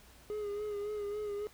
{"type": "tone with vibrato", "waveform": "triangle", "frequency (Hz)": 415.2, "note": "G#4", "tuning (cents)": 0, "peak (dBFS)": -33, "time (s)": [0.3, 1.47], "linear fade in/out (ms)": 0, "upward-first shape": "sine", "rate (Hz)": 3.6, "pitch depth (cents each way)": 40, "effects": ["added 60 Hz sine -61 dBFS peak until 1.53 s", "pink hiss -59 dBFS RMS until 1.53 s"]}